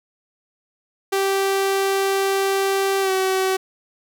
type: tone with pitch glide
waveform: sawtooth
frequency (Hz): 390 to 379.1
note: G4 to F#4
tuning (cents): -9 to +42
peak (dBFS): -14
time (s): 1.12-3.57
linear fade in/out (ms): 10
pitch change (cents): -49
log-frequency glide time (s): 3.01-3.11
effects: none